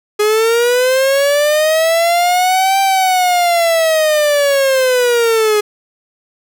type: linear two-way sweep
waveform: 45% pulse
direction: up then down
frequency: 415.3 to 784 to 415.3 Hz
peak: -10 dBFS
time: 0.19-5.61 s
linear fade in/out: 10 ms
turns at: 2.8 s
effects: none